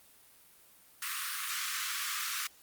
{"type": "high-pass noise", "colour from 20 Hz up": "pink", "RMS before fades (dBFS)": -36, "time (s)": [1.02, 2.47], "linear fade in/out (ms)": 2, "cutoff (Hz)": 1100, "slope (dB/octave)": 96, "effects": ["white hiss -60 dBFS RMS until 2.62 s", "Opus 32 kbps"]}